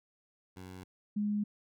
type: tone pair in turn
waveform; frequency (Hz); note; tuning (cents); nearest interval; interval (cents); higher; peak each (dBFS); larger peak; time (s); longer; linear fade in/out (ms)
15% pulse / sine; 92.5 / 207.7; F#2 / G#3; 0 / 0; octave + major second; 1400; second; -39 / -29; second; 0.56-0.84 / 1.16-1.44; neither; 10
effects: none